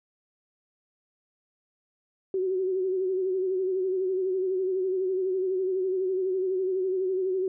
sine tone with vibrato, 374.9 Hz, F#4, 23 cents sharp, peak -24 dBFS, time 2.34-7.48 s, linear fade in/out 2 ms, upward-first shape sine, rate 12 Hz, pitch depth 50 cents each way, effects none

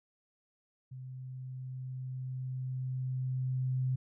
sine tone with level ramp, 129.1 Hz, C3, 23 cents flat, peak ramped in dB -42 to -28 dBFS, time 0.91-3.96 s, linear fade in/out 10 ms, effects none

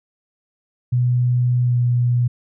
sine tone with pitch glide, 123.47 to 121.91 Hz, B2 to B2, 0 to -22 cents, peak -14 dBFS, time 0.92-2.28 s, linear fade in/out 10 ms, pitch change -22 cents, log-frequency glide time 1.63-1.77 s, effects none

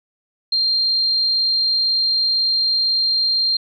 sine tone, 4186 Hz, C8, in tune, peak -15 dBFS, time 0.52-3.57 s, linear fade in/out 5 ms, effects none

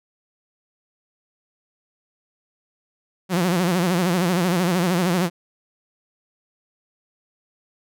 sawtooth tone with vibrato, 177.9 Hz, F3, 32 cents sharp, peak -14 dBFS, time 3.29-5.3 s, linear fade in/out 50 ms, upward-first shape sine, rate 13 Hz, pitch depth 110 cents each way, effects none

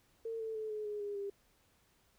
sine tone with pitch steps, 453.4 / 444.1 / 434.9 / 426 / 417.2 / 408.6 / 400.2 Hz, A#4 / A4 / A4 / G#4 / G#4 / G#4 / G4, -48 / +16 / -20 / +44 / +8 / -28 / +36 cents, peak -37 dBFS, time 0.25-1.3 s, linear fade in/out 5 ms, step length 150 ms, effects pink hiss -71 dBFS RMS until 2.18 s

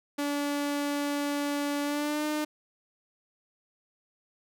sawtooth tone with pitch glide, 287.9 to 302.6 Hz, D4 to D#4, -34 to -48 cents, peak -24 dBFS, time 0.18-2.45 s, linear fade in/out 10 ms, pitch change +86 cents, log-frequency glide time 1.83-2.25 s, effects none

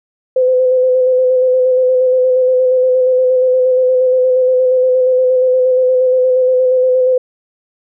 sine tone with vibrato, 510 Hz, C5, 44 cents flat, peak -8 dBFS, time 0.36-7.18 s, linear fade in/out 5 ms, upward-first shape square, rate 8.5 Hz, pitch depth 18 cents each way, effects none

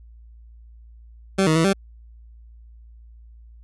20% pulse tone with pitch steps, 193.1 / 157.7 / 163 / 195.3 Hz, G3 / D#3 / E3 / G3, -26 / +24 / -19 / -6 cents, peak -11 dBFS, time 1.38-1.732 s, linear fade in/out 10 ms, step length 88 ms, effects added 57 Hz sine -43 dBFS peak until 3.63 s + resampled to 24000 Hz

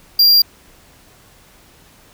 square tone, 4766 Hz, D8, 25 cents sharp, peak -8 dBFS, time 0.19-0.42 s, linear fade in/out 5 ms, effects pink hiss -48 dBFS RMS until 2.13 s

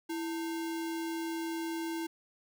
sine tone with sample-and-hold, 329.6 Hz, E4, in tune, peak -33 dBFS, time 0.09-2.07 s, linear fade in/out 10 ms, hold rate 1225 Hz, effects none

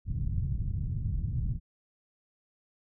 white low-pass noise, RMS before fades -31 dBFS, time 0.05-1.6 s, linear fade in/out 50 ms, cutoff 130 Hz, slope 24 dB/octave, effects none

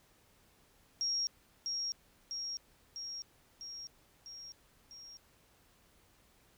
sine tone with echo, 5588 Hz, F8, in tune, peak -31 dBFS, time 1.01-1.27 s, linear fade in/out 0 ms, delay 650 ms, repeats 6, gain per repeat -3 dB, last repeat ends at 5.17 s, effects pink hiss -67 dBFS RMS until 6.57 s

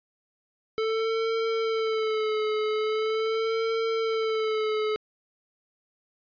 square tone with vibrato, 440 Hz, A4, in tune, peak -25 dBFS, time 0.78-4.96 s, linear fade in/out 0 ms, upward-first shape sine, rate 0.42 Hz, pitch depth 44 cents each way, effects resampled to 11025 Hz

